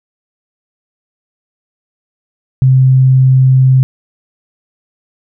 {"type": "tone", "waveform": "sine", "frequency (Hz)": 130.81, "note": "C3", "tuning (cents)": 0, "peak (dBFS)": -4, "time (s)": [2.62, 3.83], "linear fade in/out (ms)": 0, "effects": []}